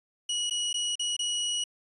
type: tone with dropouts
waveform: sawtooth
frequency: 2916 Hz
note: F#7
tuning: 26 cents flat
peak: -24 dBFS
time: 0.29-1.64 s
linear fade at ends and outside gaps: 5 ms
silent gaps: 0.498-0.508 / 0.73-0.741 / 0.955-0.994 / 1.166-1.191 s
effects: resampled to 24000 Hz